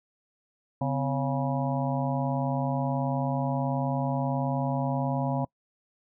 harmonic tone with a mistuned harmonic, 138.59 Hz, C#3, in tune, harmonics 1 / 2 / 4 / 5 / 6 / 7, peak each -28 / -31 / -34 / -35 / -36 / -36 dBFS, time 0.81-5.45 s, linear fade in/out 5 ms, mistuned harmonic 2, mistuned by -130 cents, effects noise-tail reverb RT60 0.1 s tail -25 dB re dry

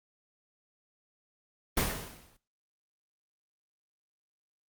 pink noise with exponential decay, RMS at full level -25 dBFS, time 1.77-2.37 s, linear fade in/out 5 ms, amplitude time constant 130 ms, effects noise-tail reverb RT60 0.3 s tail -19 dB re dry + Opus 24 kbps

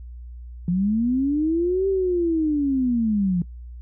sine linear two-way sweep, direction up then down, 170 to 392 to 170 Hz, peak -18 dBFS, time 0.68-3.42 s, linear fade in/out 2 ms, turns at 1.88 s, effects noise-tail reverb RT60 0.1 s tail -22 dB re dry + added 60 Hz sine -35 dBFS peak until 3.81 s

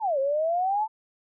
sine exponential two-way sweep, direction down then up, 932.3 to 530 to 893 Hz, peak -22 dBFS, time 0-0.88 s, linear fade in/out 50 ms, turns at 0.19 s, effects none

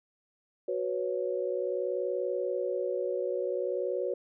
sine chord, F# suspended fourth, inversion none, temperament equal, 370 / 493.9 / 554.4 Hz, F#4 / B4 / C#5, 0 / 0 / 0 cents, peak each -33 dBFS, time 0.68-4.14 s, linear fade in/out 5 ms, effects none

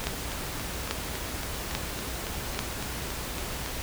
two click trains, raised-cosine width 0.2 ms, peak -10 / -18 dBFS, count 4 / 14, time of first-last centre 0.07-2.591 / 0.04-3.661 s, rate 1.19 / 3.59 Hz, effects added 60 Hz sine -41 dBFS peak until 3.82 s + pink hiss -35 dBFS RMS until 3.82 s

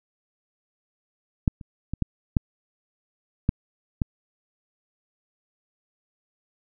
clicks, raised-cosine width 5 ms, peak -6 / -27 / -16 / -10 / -6 / -7 / -10 dBFS, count 7, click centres 1.478 / 1.612 / 1.936 / 2.023 / 2.368 / 3.491 / 4.018 s, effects none

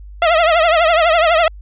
sawtooth tone with vibrato, 660 Hz, E5, 2 cents sharp, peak -6 dBFS, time 0.22-1.48 s, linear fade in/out 2 ms, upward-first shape triangle, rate 12 Hz, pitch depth 130 cents each way, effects added 50 Hz sine -32 dBFS peak until 1.61 s + resampled to 8000 Hz

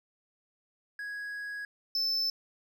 triangle tone pair in turn, 1661.2 / 5274 Hz, G#6 / E8, 0 / 0 cents, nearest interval octave + minor sixth, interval 2000 cents, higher second, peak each -34 / -26 dBFS, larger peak second, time 0.99-1.65 / 1.95-2.3 s, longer first, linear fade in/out 2 ms, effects none

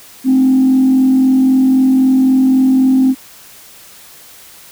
sine tone with frequency modulation, 261.6 Hz, C4, in tune, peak -6 dBFS, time 0.24-3.15 s, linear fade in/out 50 ms, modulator 43.8 Hz, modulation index 0.31, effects tanh soft clip ceiling -3 dBFS + white hiss -39 dBFS RMS until 4.71 s

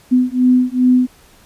sine beating tone pair, 250.6 / 253.1 Hz, B3 / B3, +25 / +43 cents, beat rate 2.5 Hz, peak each -13 dBFS, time 0.11-1.07 s, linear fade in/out 20 ms, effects pink hiss -48 dBFS RMS until 1.45 s + resampled to 32000 Hz

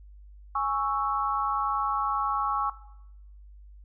sine chord, C# minor, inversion second, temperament equal, 830.6 / 1108.7 / 1318.5 Hz, G#5 / C#6 / E6, 0 / 0 / 0 cents, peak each -30 / -27 / -31 dBFS, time 0.55-2.7 s, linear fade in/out 5 ms, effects noise-tail reverb RT60 0.8 s tail -17 dB re dry + added 50 Hz sine -46 dBFS peak until 3.84 s

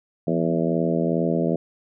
harmonic tone with a mistuned harmonic, 82.41 Hz, E2, in tune, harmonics 2 / 3 / 4 / 5 / 6 / 7 / 8, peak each -24 / -26 / -27 / -28 / -29 / -29 / -30 dBFS, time 0.27-1.56 s, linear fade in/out 5 ms, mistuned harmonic 2, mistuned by +59 cents, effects none

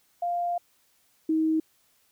sine tone pair in turn, 698.5 / 317.1 Hz, F5 / D#4, 0 / +33 cents, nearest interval octave + major second, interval 1367 cents, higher first, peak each -25 / -21 dBFS, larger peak second, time 0.22-0.58 / 1.29-1.6 s, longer first, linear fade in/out 5 ms, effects white hiss -66 dBFS RMS until 2.11 s

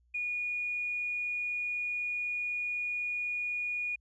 triangle tone with tanh clipping, 2448 Hz, D#7, 29 cents flat, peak -31 dBFS, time 0.14-3.96 s, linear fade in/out 10 ms, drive 3 dB, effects added 60 Hz sine -65 dBFS peak until 4 s + resampled to 24000 Hz

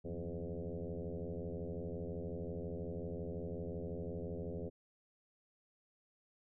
sine tone with frequency modulation, 164.9 Hz, E3, 1 cent sharp, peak -39 dBFS, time 0.04-4.7 s, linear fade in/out 20 ms, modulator 85.6 Hz, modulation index 4.5, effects none

